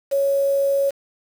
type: tone with quantisation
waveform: sine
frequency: 554.4 Hz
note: C#5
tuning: in tune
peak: -16 dBFS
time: 0.11-0.91 s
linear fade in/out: 20 ms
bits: 6
effects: none